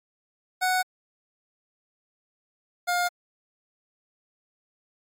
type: tone pair in turn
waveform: 25% pulse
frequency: 740 / 708.7 Hz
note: F#5 / F5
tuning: 0 / +25 cents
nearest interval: minor second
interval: 75 cents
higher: first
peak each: -18 / -19 dBFS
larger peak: first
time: 0.61-0.83 / 2.87-3.09 s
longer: neither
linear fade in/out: 20 ms
effects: AAC 64 kbps